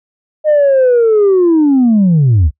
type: linear sweep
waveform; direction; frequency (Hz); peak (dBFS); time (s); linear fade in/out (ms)
sine; down; 619 to 65.9; -4; 0.44-2.51; 50
effects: noise-tail reverb RT60 0.1 s tail -24 dB re dry + tanh soft clip ceiling -4 dBFS